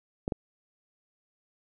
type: clicks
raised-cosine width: 2 ms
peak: -16 dBFS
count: 2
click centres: 0.279 / 0.322 s
effects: none